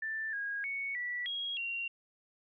sine tone with pitch steps, 1770 / 1638 / 2220 / 1955 / 3290 / 2756 Hz, A6 / G#6 / C#7 / B6 / G#7 / F7, +10 / -24 / +2 / -18 / -17 / -24 cents, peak -34 dBFS, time 0.02-1.88 s, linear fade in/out 5 ms, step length 310 ms, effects none

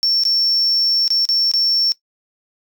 triangle tone with dropouts, 5440 Hz, F8, 46 cents flat, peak -11 dBFS, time 0.03-1.92 s, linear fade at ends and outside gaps 0 ms, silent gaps 0.236-0.252 / 1.079-1.104 / 1.253-1.289 / 1.515-1.537 s, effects noise-tail reverb RT60 0.1 s tail -19 dB re dry + tanh soft clip ceiling -8 dBFS

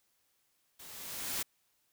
white noise with level ramp, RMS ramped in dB -51 to -34 dBFS, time 0.79-1.43 s, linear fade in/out 10 ms, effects white hiss -75 dBFS RMS until 1.92 s

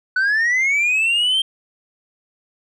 sine linear sweep, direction up, 1481 to 3173 Hz, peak -12 dBFS, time 0.16-1.42 s, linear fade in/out 5 ms, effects tanh soft clip ceiling -14 dBFS

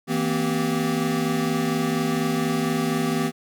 square tone cluster, 162.5 / 231.7 / 255.9 / 388.6 Hz, E3 / A#3 / C4 / G4, -24 / -10 / -38 / -15 cents, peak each -28 / -27 / -27 / -29 dBFS, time 0.07-3.32 s, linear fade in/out 50 ms, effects none

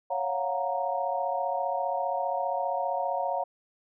sine chord, Gb major seventh, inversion second, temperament equal with one note detuned, 554.4 / 698.5 / 733.6 / 932.3 Hz, Db5 / F5 / Gb5 / Bb5, 0 / 0 / -15 / 0 cents, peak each -32 dBFS, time 0.1-3.44 s, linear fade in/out 10 ms, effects none

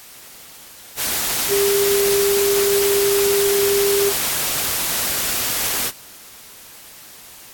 sine tone in noise, 400.5 Hz, G4, 37 cents sharp, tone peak -15 dBFS, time 1.48-4.13 s, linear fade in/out 50 ms, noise white, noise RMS -21 dBFS, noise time 0.96-5.92 s, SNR +3 dB, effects white hiss -41 dBFS RMS until 7.53 s + AAC 64 kbps

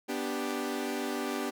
sawtooth chord, G major, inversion first, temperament equal, 246.9 / 293.7 / 392 Hz, B3 / D4 / G4, 0 / 0 / 0 cents, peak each -32 dBFS, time 0.08-1.51 s, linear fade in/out 20 ms, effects none

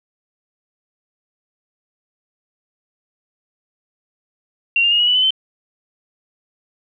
sine tone with pitch steps, 2753 / 2804 / 2857 / 2910 / 2964 / 3020 / 3076 Hz, F7 / F7 / F7 / F#7 / F#7 / F#7 / G7, -25 / +6 / +39 / -29 / +2 / +35 / -33 cents, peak -12 dBFS, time 4.76-5.306 s, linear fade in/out 2 ms, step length 78 ms, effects none

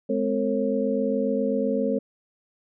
sine tone cluster, 210.5 / 258 / 454.1 / 543 Hz, G#3 / C4 / A#4 / C#5, +24 / -24 / -45 / -36 cents, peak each -27 dBFS, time 0.09-1.99 s, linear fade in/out 10 ms, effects none

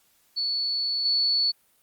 sine tone with level steps, 4435 Hz, C#8, in tune, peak -24 / -20 dBFS, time 0.36-1.52 s, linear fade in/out 20 ms, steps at 1.05 s, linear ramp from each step 5 ms, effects white hiss -64 dBFS RMS until 1.82 s + Opus 48 kbps

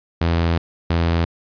sawtooth tone bursts at uneven times, 83.9 Hz, E2, 31 cents sharp, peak -12 dBFS, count 2, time 0.21-0.58 / 0.9-1.25 s, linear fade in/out 5 ms, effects resampled to 11025 Hz

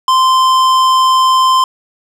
sine tone with tanh clipping, 1039 Hz, C6, 12 cents flat, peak -9 dBFS, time 0.08-1.64 s, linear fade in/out 2 ms, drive 15 dB, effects none

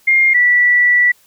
sine tone pair in turn, 2121 / 1957.6 Hz, C7 / B6, +23 / -16 cents, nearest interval minor second, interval 139 cents, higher first, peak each -8 dBFS, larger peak neither, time 0.07-0.34 / 0.34-1.12 s, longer second, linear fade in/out 10 ms, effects white hiss -52 dBFS RMS until 1.26 s

